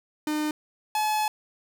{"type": "tone pair in turn", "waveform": "45% pulse", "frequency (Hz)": [303.5, 855.2], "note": ["D#4", "A5"], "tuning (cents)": [-43, -49], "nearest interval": "octave + tritone", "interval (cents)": 1794, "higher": "second", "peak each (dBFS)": [-25, -23], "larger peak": "second", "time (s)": [[0.27, 0.51], [0.95, 1.28]], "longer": "second", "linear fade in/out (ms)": 2, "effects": []}